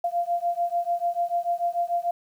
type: beating tone pair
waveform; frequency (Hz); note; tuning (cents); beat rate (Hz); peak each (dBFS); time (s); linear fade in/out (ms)
sine; 690 / 696.8; F5 / F5; -21 / -4; 6.8; -26; 0.04-2.11; 5
effects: 9-bit